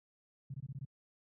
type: tone bursts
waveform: sine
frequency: 134.9 Hz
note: C#3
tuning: 47 cents flat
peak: -39 dBFS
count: 6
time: 0.5-0.85 s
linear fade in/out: 5 ms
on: 40 ms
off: 22 ms
effects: high-pass 80 Hz 12 dB/octave

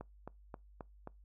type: click train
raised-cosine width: 1 ms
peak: -30 dBFS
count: 5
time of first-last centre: 0.01-1.074 s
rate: 3.76 Hz
effects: noise-tail reverb RT60 0.2 s tail -24 dB re dry + added 50 Hz sine -57 dBFS peak until 1.24 s

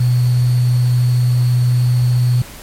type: tone with sample-and-hold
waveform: sine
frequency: 123.47 Hz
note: B2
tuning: in tune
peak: -10 dBFS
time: 0-2.42 s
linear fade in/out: 5 ms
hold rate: 4410 Hz
effects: pink hiss -35 dBFS RMS until 2.62 s + MP3 64 kbps

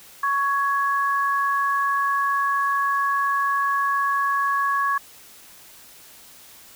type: tone pair together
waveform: sine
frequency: 1115.3 / 1671 Hz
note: C#6 / G#6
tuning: +10 / +10 cents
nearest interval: perfect fifth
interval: 700 cents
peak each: -20 / -25 dBFS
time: 0.23-4.98 s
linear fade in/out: 5 ms
effects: white hiss -47 dBFS RMS until 6.75 s

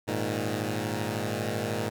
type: chord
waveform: 10% pulse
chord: Ab suspended second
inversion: none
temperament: equal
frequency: 103.83 / 116.54 / 155.56 Hz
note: Ab2 / Bb2 / Eb3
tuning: 0 / 0 / 0 cents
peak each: -23 / -24 / -29 dBFS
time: 0.07-1.9 s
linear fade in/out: 20 ms
effects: none

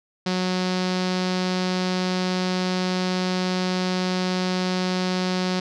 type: tone with low-pass filter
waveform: sawtooth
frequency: 183.5 Hz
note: F#3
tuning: 14 cents flat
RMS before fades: -24 dBFS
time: 0.26-5.6 s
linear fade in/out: 5 ms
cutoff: 4800 Hz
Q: 2.8
effects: none

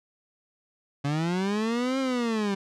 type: linear two-way sweep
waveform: 30% pulse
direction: up then down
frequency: 138.59 to 269.5 to 193.4 Hz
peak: -22 dBFS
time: 1.04-2.55 s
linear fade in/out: 10 ms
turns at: 1.99 s
effects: low-pass 6000 Hz 12 dB/octave

